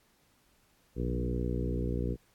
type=harmonic tone with a mistuned harmonic; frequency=60.5 Hz; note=B1; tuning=35 cents flat; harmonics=1 / 2 / 3 / 4 / 5 / 6 / 7 / 8; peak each=-33 / -36 / -38 / -39 / -40 / -41 / -41 / -42 dBFS; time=0.95-2.17 s; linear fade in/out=50 ms; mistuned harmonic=2; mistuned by=+27 cents; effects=pink hiss -68 dBFS RMS until 2.34 s + AAC 64 kbps